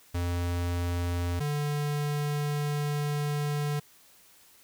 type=tone pair in turn; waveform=square; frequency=87.31 / 146.84 Hz; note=F2 / D3; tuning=0 / 0 cents; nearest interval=major sixth; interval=900 cents; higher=second; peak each=-28 dBFS; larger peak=neither; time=0.14-1.4 / 1.4-3.8 s; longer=second; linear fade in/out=10 ms; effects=white hiss -58 dBFS RMS until 4.63 s